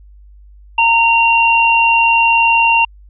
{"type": "tone pair together", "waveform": "sine", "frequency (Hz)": [921, 2762], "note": ["A#5", "F7"], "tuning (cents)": [-21, -20], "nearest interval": "octave + perfect fifth", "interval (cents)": 1901, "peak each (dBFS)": -11, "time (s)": [0.78, 2.85], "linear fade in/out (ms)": 5, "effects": ["added 50 Hz sine -38 dBFS peak until 3.09 s"]}